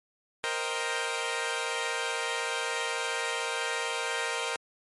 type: chord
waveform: 10% pulse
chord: C minor seventh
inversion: third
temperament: equal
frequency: 466.2 / 523.3 / 622.3 / 784 Hz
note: Bb4 / C5 / Eb5 / G5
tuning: 0 / 0 / 0 / 0 cents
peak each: -24 / -27 / -29 / -29 dBFS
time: 0.44-4.56 s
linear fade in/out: 0 ms
effects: MP3 48 kbps